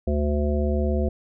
harmonic tone, 73.6 Hz, D2, 4 cents sharp, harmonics 1 / 3 / 5 / 7 / 9, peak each -22 / -27 / -29 / -30 / -32 dBFS, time 0.07-1.09 s, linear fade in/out 5 ms, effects none

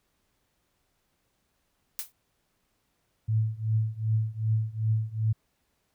blue noise with exponential decay, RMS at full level -29 dBFS, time 1.99-2.12 s, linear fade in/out 0 ms, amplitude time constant 27 ms
sine tone with tremolo, 110 Hz, A2, in tune, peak -20 dBFS, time 3.28-5.33 s, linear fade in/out 10 ms, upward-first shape triangle, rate 2.6 Hz, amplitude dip 95%
effects pink hiss -74 dBFS RMS until 5.94 s

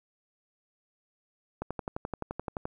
click train, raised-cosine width 1 ms, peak -19 dBFS, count 13, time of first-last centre 1.62-2.654 s, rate 11.6 Hz, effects 10-bit

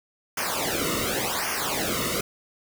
pink noise with flanger, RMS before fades -27 dBFS, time 0.37-2.21 s, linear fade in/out 5 ms, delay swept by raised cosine 0.25 to 1.25 ms, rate 0.89 Hz, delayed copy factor -1, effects none

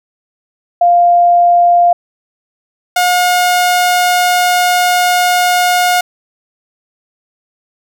sine / sawtooth tone pair in turn, 698 / 718 Hz, F5 / F5, -1 / +48 cents, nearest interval unison, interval 49 cents, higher second, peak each -5 dBFS, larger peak neither, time 0.81-1.93 / 2.96-6.01 s, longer second, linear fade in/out 5 ms, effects none

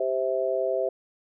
sine chord, C major, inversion second, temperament just, 392.4 / 523.3 / 654.1 Hz, G4 / C5 / E5, +2 / 0 / -14 cents, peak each -29 / -27 / -27 dBFS, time 0-0.89 s, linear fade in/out 5 ms, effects none

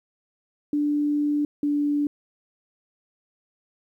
sine tone pair in turn, 293.7 / 291.3 Hz, D4 / D4, 0 / -14 cents, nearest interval unison, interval 14 cents, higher first, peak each -20 dBFS, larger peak neither, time 0.73-1.45 / 1.63-2.07 s, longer first, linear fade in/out 2 ms, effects 10-bit

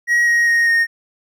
triangle tone with pitch steps, 1901 / 1883.5 / 1866.2 / 1849 Hz, A#6 / A#6 / A#6 / A#6, +33 / +17 / +1 / -15 cents, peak -10 dBFS, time 0.07-0.87 s, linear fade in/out 50 ms, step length 200 ms, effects none

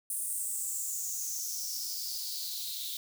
blue noise with high-pass filter sweep, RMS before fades -36 dBFS, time 0.1-2.97 s, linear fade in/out 2 ms, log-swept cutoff 9400 to 3600 Hz, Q 6.1, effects none

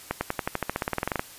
accelerating click train, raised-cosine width 0.5 ms, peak -10 dBFS, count 18, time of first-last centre 0.11-1.195 s, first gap 100 ms, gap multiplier 0.94, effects white hiss -46 dBFS RMS until 1.38 s + resampled to 32000 Hz

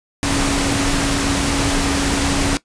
sine tone in noise, 278.5 Hz, C#4, 8 cents sharp, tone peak -20 dBFS, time 0.23-2.57 s, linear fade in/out 0 ms, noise pink, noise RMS -19 dBFS, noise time 0.23-2.57 s, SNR -4 dB, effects noise-tail reverb RT60 0.1 s tail -18 dB re dry + resampled to 22050 Hz

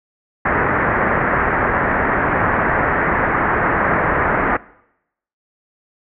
white low-pass noise, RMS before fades -17 dBFS, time 0.45-4.57 s, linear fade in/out 5 ms, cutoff 1900 Hz, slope 48 dB/octave, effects noise-tail reverb RT60 0.8 s tail -21 dB re dry

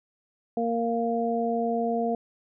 harmonic tone, 232.1 Hz, A#3, 7 cents flat, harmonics 1 / 2 / 3, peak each -28 / -28 / -28 dBFS, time 0.57-2.15 s, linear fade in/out 2 ms, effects none

